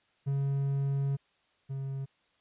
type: tone pair in turn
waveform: triangle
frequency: 138.5 / 135.81 Hz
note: C#3 / C#3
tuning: -1 / -35 cents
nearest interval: unison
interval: 34 cents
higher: first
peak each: -25 / -31 dBFS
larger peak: first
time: 0.26-1.17 / 1.69-2.06 s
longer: first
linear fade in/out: 20 ms
effects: white hiss -70 dBFS RMS until 2.4 s + resampled to 8000 Hz